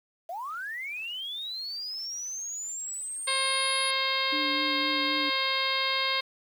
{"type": "linear sweep", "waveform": "sine", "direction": "up", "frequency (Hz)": [642, 10500], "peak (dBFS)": -33, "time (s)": [0.29, 3.91], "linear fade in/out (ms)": 5}
{"type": "harmonic tone", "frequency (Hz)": 533, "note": "C5", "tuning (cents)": 32, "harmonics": [1, 2, 3, 4, 5, 6, 7, 8, 9], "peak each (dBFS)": [-37, -32, -37, -31, -37, -34, -32, -35, -37], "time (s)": [3.27, 6.21], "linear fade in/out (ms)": 10}
{"type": "tone with vibrato", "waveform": "sine", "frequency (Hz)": 293.7, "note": "D4", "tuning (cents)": 0, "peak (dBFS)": -33, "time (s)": [4.32, 5.3], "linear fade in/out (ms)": 10, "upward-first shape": "sine", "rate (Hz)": 3.9, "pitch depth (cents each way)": 24}
{"effects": ["9-bit"]}